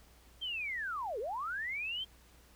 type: linear two-way sweep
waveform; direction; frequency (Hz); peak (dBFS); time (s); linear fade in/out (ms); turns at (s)
sine; down then up; 3200 to 392 to 3200; -35; 0.41-2.05; 20; 1.19
effects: added 60 Hz sine -61 dBFS peak until 2.55 s + pink hiss -63 dBFS RMS until 2.55 s